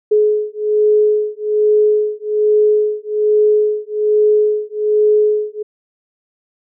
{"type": "beating tone pair", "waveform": "sine", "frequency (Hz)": [422.9, 424.1], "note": ["G#4", "G#4"], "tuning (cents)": [31, 36], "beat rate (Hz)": 1.2, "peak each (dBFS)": -14, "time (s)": [0.11, 5.63], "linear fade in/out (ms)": 10, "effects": []}